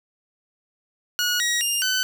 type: tone with pitch steps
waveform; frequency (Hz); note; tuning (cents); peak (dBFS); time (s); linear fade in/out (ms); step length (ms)
15% pulse; 1452 / 1900 / 2811 / 1514; F#6 / A#6 / F7 / F#6; -33 / +33 / +11 / +39; -14; 1.19-2.03; 0; 210
effects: none